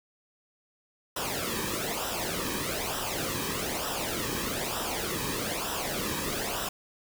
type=noise with flanger; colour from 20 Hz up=pink; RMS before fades=-32 dBFS; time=1.16-6.69 s; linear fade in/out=5 ms; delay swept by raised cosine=0.45 to 1.45 ms; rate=1.1 Hz; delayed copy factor=-0.7; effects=none